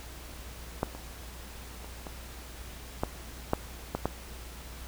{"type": "clicks", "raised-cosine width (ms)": 1, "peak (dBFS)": [-13, -28, -29, -25, -13, -10, -15, -13], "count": 8, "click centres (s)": [0.831, 0.95, 1.845, 2.068, 3.035, 3.534, 3.95, 4.056], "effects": ["added 60 Hz sine -44 dBFS peak until 4.87 s", "pink hiss -47 dBFS RMS until 4.87 s"]}